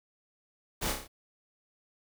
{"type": "noise with echo", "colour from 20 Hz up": "pink", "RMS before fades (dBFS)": -32, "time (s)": [0.81, 0.93], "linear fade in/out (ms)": 20, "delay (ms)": 30, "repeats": 5, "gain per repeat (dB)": -4, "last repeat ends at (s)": 1.08, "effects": []}